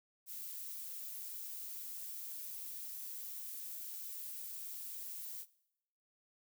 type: noise with amplitude modulation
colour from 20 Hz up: violet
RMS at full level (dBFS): -44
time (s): 0.26-5.46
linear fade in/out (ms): 50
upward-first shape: sine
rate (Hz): 189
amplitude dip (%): 35
effects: noise-tail reverb RT60 0.8 s tail -20 dB re dry